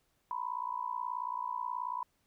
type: tone with amplitude modulation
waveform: sine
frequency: 987.8 Hz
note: B5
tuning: in tune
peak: -30 dBFS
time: 0.31-2.03 s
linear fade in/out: 0 ms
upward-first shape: sine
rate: 58.5 Hz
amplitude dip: 95%
effects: pink hiss -75 dBFS RMS until 2.26 s